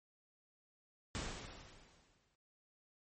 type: noise with exponential decay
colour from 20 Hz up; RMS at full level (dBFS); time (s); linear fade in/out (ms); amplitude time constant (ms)
pink; -40; 1.15-2.35; 0; 260
effects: MP3 32 kbps